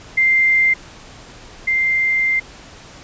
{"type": "tone pair in turn", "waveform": "sine", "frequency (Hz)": [2093, 2093], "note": ["C7", "C7"], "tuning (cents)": [0, 0], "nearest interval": "unison", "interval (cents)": 0, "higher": "neither", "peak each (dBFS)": [-11, -14], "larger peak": "first", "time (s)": [[0.17, 0.74], [1.67, 2.4]], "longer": "second", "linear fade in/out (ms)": 10, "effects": ["pink hiss -40 dBFS RMS until 3.03 s", "resampled to 16000 Hz"]}